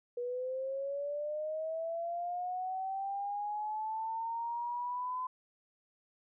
sine linear sweep, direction up, 480.8 to 1020 Hz, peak -34 dBFS, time 0.17-5.27 s, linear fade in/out 5 ms, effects none

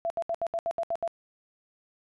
sine tone bursts, 673 Hz, E5, 36 cents sharp, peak -26 dBFS, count 9, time 0.05-1.077 s, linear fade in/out 0 ms, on 51 ms, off 71 ms, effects resampled to 22050 Hz

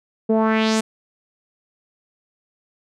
sawtooth tone with low-pass filter sweep, 220 Hz, A3, in tune, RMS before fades -18 dBFS, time 0.29-0.81 s, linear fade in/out 10 ms, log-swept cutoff 450 to 9400 Hz, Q 2.4, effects none

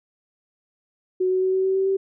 sine tone with pitch steps, 370 / 372.8 / 375.6 / 378.4 / 381.3 / 384.2 / 387.1 Hz, F#4 / F#4 / F#4 / F#4 / G4 / G4 / G4, 0 / +13 / +26 / +39 / -48 / -35 / -22 cents, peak -18 dBFS, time 1.2-1.97 s, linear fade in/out 10 ms, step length 110 ms, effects none

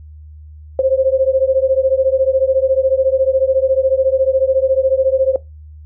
sine beating tone pair, 523.3 / 537.3 Hz, C5 / C5, 0 / +46 cents, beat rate 14 Hz, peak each -14 dBFS, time 0.79-5.36 s, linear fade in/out 2 ms, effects noise-tail reverb RT60 0.2 s tail -20 dB re dry + added 76 Hz sine -34 dBFS peak until 5.85 s

